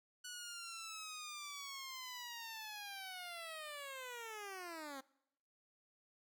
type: linear sweep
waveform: 10% pulse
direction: down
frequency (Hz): 1480 to 261.6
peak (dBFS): -38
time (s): 0.24-5.01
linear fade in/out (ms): 10
effects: noise-tail reverb RT60 0.8 s tail -23 dB re dry